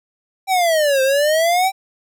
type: exponential two-way sweep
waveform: square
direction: down then up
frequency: 782 to 522 to 782 Hz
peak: -14 dBFS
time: 0.47-1.72 s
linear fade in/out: 50 ms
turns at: 1.02 s
effects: none